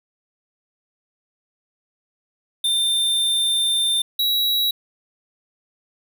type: tone pair in turn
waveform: square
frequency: 3590 / 3880 Hz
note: A7 / B7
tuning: +34 / -31 cents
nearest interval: minor second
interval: 135 cents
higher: second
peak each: -18 dBFS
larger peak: neither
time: 2.64-4.02 / 4.19-4.71 s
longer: first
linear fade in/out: 5 ms
effects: none